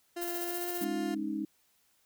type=tone with pitch glide; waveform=30% pulse; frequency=346.7 to 351.5 Hz; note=F4 to F4; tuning=-13 to +11 cents; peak=-33 dBFS; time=0.16-1.15 s; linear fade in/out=10 ms; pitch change=+24 cents; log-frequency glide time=0.4-0.67 s
type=noise with tremolo; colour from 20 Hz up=violet; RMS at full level=-37 dBFS; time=0.21-0.85 s; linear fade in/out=10 ms; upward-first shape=square; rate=15 Hz; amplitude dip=45%
type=chord; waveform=sine; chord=Ab suspended fourth; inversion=none; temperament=equal with one note detuned; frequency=207.7 / 274.8 / 311.1 Hz; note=Ab3 / Db4 / Eb4; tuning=0 / -15 / 0 cents; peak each=-37 / -38 / -34 dBFS; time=0.81-1.45 s; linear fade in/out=5 ms
effects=white hiss -70 dBFS RMS until 2.05 s